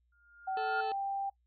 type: tone with exponential growth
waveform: sine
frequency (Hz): 1411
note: F6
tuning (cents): +17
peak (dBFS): -30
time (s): 0.12-0.81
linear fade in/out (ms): 5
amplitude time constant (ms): 150
type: tone with pitch glide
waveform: sine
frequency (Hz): 762 to 788.9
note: G5 to G5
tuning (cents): -49 to +11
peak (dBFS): -32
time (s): 0.47-1.3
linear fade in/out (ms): 10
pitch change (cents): +60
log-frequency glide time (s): 0.65-0.98
type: harmonic tone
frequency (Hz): 437.1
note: A4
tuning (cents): -11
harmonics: 1 / 2 / 3 / 4 / 6 / 7 / 8 / 9 / 10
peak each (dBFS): -38 / -45 / -48 / -51 / -50 / -53 / -58 / -57 / -54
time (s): 0.57-0.92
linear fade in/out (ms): 2
effects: noise-tail reverb RT60 0.1 s tail -21 dB re dry + added 60 Hz sine -70 dBFS peak until 1.46 s